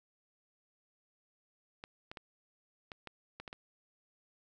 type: clicks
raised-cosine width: 0.3 ms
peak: -28 dBFS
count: 8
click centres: 1.839 / 2.115 / 2.172 / 2.918 / 3.073 / 3.4 / 3.478 / 3.529 s
effects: none